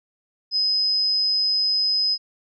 sine tone, 5050 Hz, D#8, 25 cents sharp, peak -18 dBFS, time 0.51-2.18 s, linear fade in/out 50 ms, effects none

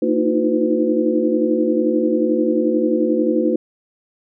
sine tone cluster, 229.7 / 307.5 / 318.8 / 361 / 505 Hz, A#3 / D#4 / D#4 / F#4 / B4, -25 / -20 / +42 / -43 / +39 cents, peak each -21 dBFS, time 0.02-3.56 s, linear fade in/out 5 ms, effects none

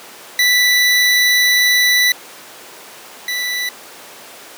25% pulse tone pair in turn, 1975.5 / 1975.5 Hz, B6 / B6, 0 / 0 cents, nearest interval unison, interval 0 cents, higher neither, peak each -7 / -15 dBFS, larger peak first, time 0.39-2.12 / 3.28-3.69 s, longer first, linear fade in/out 2 ms, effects pink hiss -36 dBFS RMS until 4.57 s + high-pass 400 Hz 12 dB/octave

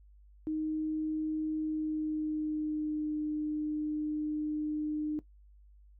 sine tone with pitch glide, 311.1 to 303.3 Hz, D#4 to D#4, 0 to -44 cents, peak -30 dBFS, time 0.47-5.19 s, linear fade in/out 0 ms, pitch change -44 cents, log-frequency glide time 1.58-3.2 s, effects noise-tail reverb RT60 0.1 s tail -17 dB re dry + added 50 Hz sine -55 dBFS peak until 5.99 s

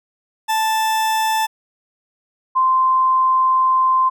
40% pulse / sine tone pair in turn, 880 / 1040.8 Hz, A5 / C6, 0 / -9 cents, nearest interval minor third, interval 291 cents, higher second, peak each -15 / -12 dBFS, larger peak second, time 0.48-1.47 / 2.55-4.1 s, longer second, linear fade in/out 20 ms, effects none

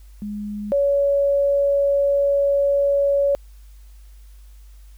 sine tone pair in turn, 207.7 / 562.7 Hz, G#3 / C#5, 0 / +26 cents, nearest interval octave + perfect fourth, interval 1726 cents, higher second, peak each -26 / -15 dBFS, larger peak second, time 0.22-0.72 / 0.72-3.35 s, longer second, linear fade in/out 0 ms, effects added 50 Hz sine -41 dBFS peak until 4.97 s + white hiss -59 dBFS RMS until 4.97 s

